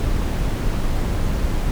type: noise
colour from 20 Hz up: brown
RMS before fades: -20 dBFS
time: 0-1.71 s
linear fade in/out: 0 ms
effects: none